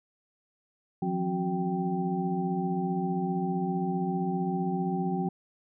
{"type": "tone cluster", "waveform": "sine", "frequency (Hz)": [164.7, 180, 267.5, 370.1, 782], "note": ["E3", "F#3", "C4", "F#4", "G5"], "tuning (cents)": [-1, -47, 38, 0, -4], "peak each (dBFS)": [-38, -29, -36, -34, -34], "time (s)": [1.02, 5.29], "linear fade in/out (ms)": 5, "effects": []}